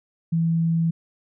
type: tone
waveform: sine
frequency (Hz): 165.2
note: E3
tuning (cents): +4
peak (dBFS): -18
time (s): 0.32-0.91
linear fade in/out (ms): 10
effects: none